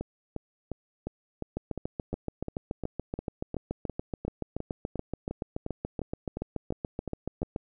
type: two click trains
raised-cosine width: 2 ms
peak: -20 / -18 dBFS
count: 22 / 43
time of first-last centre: 0.01-7.43 / 1.57-7.561 s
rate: 2.83 / 7.01 Hz
effects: none